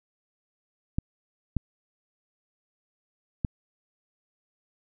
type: clicks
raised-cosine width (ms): 5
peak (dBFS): -13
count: 3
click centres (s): 0.985 / 1.567 / 3.448
effects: none